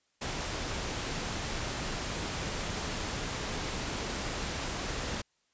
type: noise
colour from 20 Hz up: pink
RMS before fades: -35 dBFS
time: 0.21-5.22 s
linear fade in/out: 10 ms
effects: white hiss -74 dBFS RMS until 5.53 s + resampled to 16000 Hz